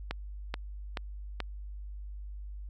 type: click train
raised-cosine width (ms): 0.3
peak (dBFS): -17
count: 4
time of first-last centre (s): 0.11-1.403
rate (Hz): 2.32
effects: added 50 Hz sine -39 dBFS peak until 2.69 s